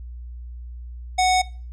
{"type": "tone with low-pass filter", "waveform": "square", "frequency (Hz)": 740, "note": "F#5", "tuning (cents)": 0, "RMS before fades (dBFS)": -18, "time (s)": [1.18, 1.42], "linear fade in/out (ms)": 10, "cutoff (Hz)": 7000, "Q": 1.6, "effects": ["noise-tail reverb RT60 0.4 s tail -21 dB re dry", "added 60 Hz sine -33 dBFS peak until 1.72 s"]}